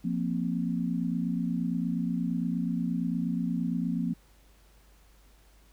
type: chord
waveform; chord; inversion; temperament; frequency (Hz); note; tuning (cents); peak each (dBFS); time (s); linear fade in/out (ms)
sine; F suspended fourth; none; equal; 174.61 / 233.1 / 261.6; F3 / Bb3 / C4; 0 / 0 / 0; -30 / -31 / -33; 0.04-4.14; 10
effects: added 50 Hz sine -57 dBFS peak until 5.72 s + pink hiss -63 dBFS RMS until 5.72 s